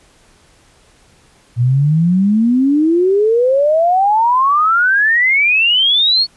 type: exponential sweep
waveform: sine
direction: up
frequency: 116.54 to 4435 Hz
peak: -9 dBFS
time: 1.56-6.27 s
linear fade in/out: 50 ms
effects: pink hiss -50 dBFS RMS until 6.36 s + resampled to 24000 Hz